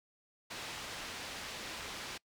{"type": "low-pass noise", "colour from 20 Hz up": "white", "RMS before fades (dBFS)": -44, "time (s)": [0.5, 2.18], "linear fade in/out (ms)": 10, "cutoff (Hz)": 4300, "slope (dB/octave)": 12, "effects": ["noise-tail reverb RT60 0.1 s tail -24 dB re dry"]}